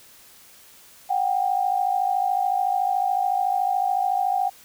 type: tone pair together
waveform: sine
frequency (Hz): 735.2 / 789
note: F#5 / G5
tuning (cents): -11 / +11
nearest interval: minor second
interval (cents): 122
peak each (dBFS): -23 / -22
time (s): 1.09-4.5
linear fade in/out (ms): 20
effects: white hiss -50 dBFS RMS until 4.64 s